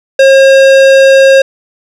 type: tone with tanh clipping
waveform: sine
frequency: 539 Hz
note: C#5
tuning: 49 cents flat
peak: -3 dBFS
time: 0.19-1.42 s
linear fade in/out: 5 ms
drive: 18 dB
effects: none